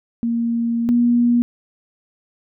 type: tone pair in turn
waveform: sine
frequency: 233.1 / 239.4 Hz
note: A#3 / A#3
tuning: 0 / +46 cents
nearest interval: unison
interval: 46 cents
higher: second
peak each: -17 / -12 dBFS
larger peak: second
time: 0.23-0.89 / 0.89-1.42 s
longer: first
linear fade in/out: 0 ms
effects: none